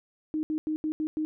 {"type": "tone bursts at uneven times", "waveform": "sine", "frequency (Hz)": 310, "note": "D#4", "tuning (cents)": -6, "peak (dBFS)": -26, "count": 6, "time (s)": [[0.34, 0.43], [0.5, 0.58], [0.67, 0.76], [0.84, 0.92], [1, 1.07], [1.17, 1.25]], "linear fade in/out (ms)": 0, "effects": []}